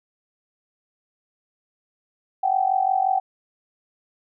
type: tone with amplitude modulation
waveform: sine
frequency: 763 Hz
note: G5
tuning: 47 cents flat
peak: -14 dBFS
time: 2.43-3.2 s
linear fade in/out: 10 ms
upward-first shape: sine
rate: 45.7 Hz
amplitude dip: 85%
effects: none